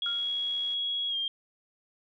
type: tone with pitch glide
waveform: sine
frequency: 3325 to 3202 Hz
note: G#7 to G7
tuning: +1 to +36 cents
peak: -28 dBFS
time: 0.02-1.28 s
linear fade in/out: 2 ms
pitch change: -65 cents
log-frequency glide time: 1.09-1.16 s
type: tone with exponential decay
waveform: sine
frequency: 1396.9 Hz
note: F6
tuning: in tune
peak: -32 dBFS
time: 0.06-0.33 s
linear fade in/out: 2 ms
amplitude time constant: 57 ms
type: click train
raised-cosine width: 0.2 ms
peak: -35 dBFS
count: 49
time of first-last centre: 0.06-0.734 s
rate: 71.2 Hz
effects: none